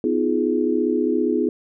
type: chord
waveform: sine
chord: F half-diminished seventh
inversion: second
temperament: just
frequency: 251.4 / 314.3 / 349.2 / 419.1 Hz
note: Cb4 / Eb4 / F4 / Ab4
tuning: +31 / +18 / 0 / +16 cents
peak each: -23 dBFS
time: 0.04-1.49 s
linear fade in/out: 2 ms
effects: none